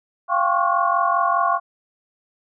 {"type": "tone cluster", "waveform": "sine", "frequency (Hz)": [690, 779, 1076, 1121, 1433], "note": ["F5", "G5", "C6", "C#6", "F6"], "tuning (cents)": [-21, -11, 48, 19, 44], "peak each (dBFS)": [-22, -26, -21, -21, -28], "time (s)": [0.28, 1.6], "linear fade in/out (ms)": 50, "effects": []}